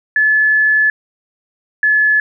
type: tone pair in turn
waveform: sine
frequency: 1724 / 1716.7 Hz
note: A6 / A6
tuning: -36 / -43 cents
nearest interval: unison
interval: 7 cents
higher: first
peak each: -9 dBFS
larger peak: neither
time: 0.16-0.9 / 1.83-2.2 s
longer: first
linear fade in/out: 2 ms
effects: none